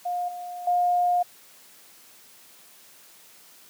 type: tone with level steps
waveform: sine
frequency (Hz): 711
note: F5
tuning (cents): +31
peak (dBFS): -25 / -33 / -19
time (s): 0.05-1.23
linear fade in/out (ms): 10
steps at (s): 0.28 / 0.67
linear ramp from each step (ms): 5
effects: white hiss -52 dBFS RMS until 3.69 s + high-pass 150 Hz 12 dB/octave